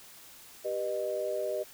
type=chord; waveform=sine; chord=G augmented; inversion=none; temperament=just; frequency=392 / 490 / 612.5 Hz; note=G4 / B4 / D#5; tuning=0 / -14 / -27 cents; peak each=-36 / -36 / -32 dBFS; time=0.64-1.64 s; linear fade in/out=20 ms; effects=white hiss -52 dBFS RMS until 1.73 s